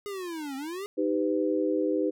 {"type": "linear two-way sweep", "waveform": "square", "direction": "down then up", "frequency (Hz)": [415.3, 261.6, 415.3], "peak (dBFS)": -34, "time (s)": [0.06, 0.86], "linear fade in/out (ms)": 0, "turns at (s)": 0.56}
{"type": "chord", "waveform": "sine", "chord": "Eb augmented", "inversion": "none", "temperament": "equal with one note detuned", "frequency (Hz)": [311.1, 392, 503.1], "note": ["Eb4", "G4", "B4"], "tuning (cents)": [0, 0, 32], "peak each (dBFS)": [-27, -29, -29], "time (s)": [0.97, 2.11], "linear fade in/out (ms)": 20}
{"effects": []}